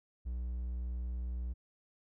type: tone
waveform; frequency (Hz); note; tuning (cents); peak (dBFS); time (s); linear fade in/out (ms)
triangle; 60.9; B1; -24; -33; 0.25-1.54; 20
effects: none